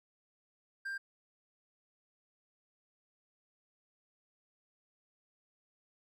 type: tone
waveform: triangle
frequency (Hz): 1588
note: G6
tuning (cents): +22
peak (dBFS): -35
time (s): 0.85-0.98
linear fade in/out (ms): 10
effects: none